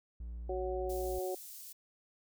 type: tone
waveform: triangle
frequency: 58.27 Hz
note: A#1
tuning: in tune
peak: -38 dBFS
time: 0.2-1.19 s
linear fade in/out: 5 ms
type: harmonic tone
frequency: 185 Hz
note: F#3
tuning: in tune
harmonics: 2 / 3 / 4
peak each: -36 / -40 / -42 dBFS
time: 0.49-1.35 s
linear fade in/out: 5 ms
type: high-pass noise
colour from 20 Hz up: white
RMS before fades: -49 dBFS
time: 0.89-1.73 s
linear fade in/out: 10 ms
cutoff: 5900 Hz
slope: 12 dB/octave
effects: none